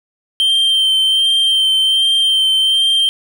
triangle tone with vibrato, 3136 Hz, G7, in tune, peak -9 dBFS, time 0.4-3.09 s, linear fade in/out 0 ms, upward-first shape sine, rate 1.3 Hz, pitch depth 17 cents each way, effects none

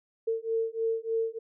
sine beating tone pair, 450 / 453.3 Hz, A4 / A#4, +39 / -48 cents, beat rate 3.3 Hz, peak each -30 dBFS, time 0.27-1.39 s, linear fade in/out 10 ms, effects none

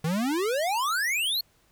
square exponential sweep, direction up, 151.2 to 4440 Hz, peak -25 dBFS, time 0.04-1.41 s, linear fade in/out 5 ms, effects pink hiss -64 dBFS RMS until 1.71 s

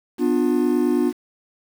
triangle chord, B diminished, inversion none, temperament just, 246.9 / 296.3 / 355.6 Hz, B3 / D4 / F4, 0 / +15 / +31 cents, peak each -19 dBFS, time 0.18-1.13 s, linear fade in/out 50 ms, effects 7-bit

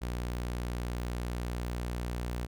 sawtooth tone, 60.1 Hz, B1, 46 cents flat, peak -29 dBFS, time 0.01-2.47 s, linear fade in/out 20 ms, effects none

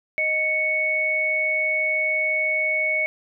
sine tone pair together, 622.1 / 2217 Hz, D#5 / C#7, 0 / 0 cents, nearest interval octave + minor seventh, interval 2200 cents, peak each -28 / -20 dBFS, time 0.18-3.06 s, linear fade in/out 0 ms, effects none

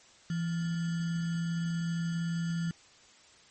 sine tone with sample-and-hold, 167.6 Hz, E3, 29 cents sharp, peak -29 dBFS, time 0.3-2.71 s, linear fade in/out 2 ms, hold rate 1575 Hz, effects white hiss -58 dBFS RMS until 3.5 s + MP3 32 kbps

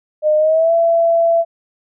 sine tone with pitch glide, 611 to 670.2 Hz, D#5 to E5, -32 to +29 cents, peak -10 dBFS, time 0.22-1.45 s, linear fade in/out 50 ms, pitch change +161 cents, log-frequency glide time 0.37-0.73 s, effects none

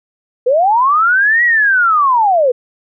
sine linear two-way sweep, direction up then down, 470 to 1948 to 470 Hz, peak -8 dBFS, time 0.46-2.52 s, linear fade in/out 10 ms, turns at 1.44 s, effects none

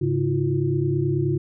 sine tone cluster, 104.2 / 138.6 / 326.5 / 355.9 Hz, G#2 / C#3 / E4 / F4, +6 / 0 / -17 / +33 cents, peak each -28 / -22 / -28 / -25 dBFS, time 0.01-1.38 s, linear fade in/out 10 ms, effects none

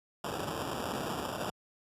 violet noise with sample-and-hold, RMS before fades -36 dBFS, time 0.24-1.5 s, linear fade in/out 2 ms, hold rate 2100 Hz, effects high-pass 80 Hz 12 dB/octave + resampled to 32000 Hz

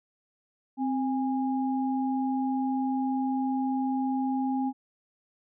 sine tone pair together, 261.6 / 819.6 Hz, C4 / G#5, 0 / -23 cents, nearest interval octave + minor sixth, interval 1977 cents, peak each -26 / -32 dBFS, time 0.77-4.73 s, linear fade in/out 50 ms, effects none

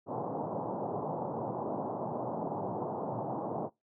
white band-pass noise, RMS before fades -36 dBFS, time 0.06-3.7 s, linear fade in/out 50 ms, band 110 to 940 Hz, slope 48 dB/octave, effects noise-tail reverb RT60 0.2 s tail -23 dB re dry

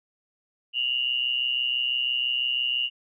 sine tone pair together, 2794 / 2920 Hz, F7 / F#7, 0 / -24 cents, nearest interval minor second, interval 76 cents, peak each -26 dBFS, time 0.73-2.9 s, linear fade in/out 50 ms, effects none

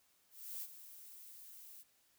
violet noise with ADSR envelope, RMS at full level -43 dBFS, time 0.3-1.84 s, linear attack 320 ms, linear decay 50 ms, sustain -12 dB, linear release 32 ms, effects white hiss -73 dBFS RMS until 2.18 s

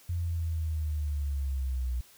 sine linear sweep, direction down, 87.31 to 60.8 Hz, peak -28 dBFS, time 0.09-2.01 s, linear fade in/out 5 ms, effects white hiss -57 dBFS RMS until 2.17 s

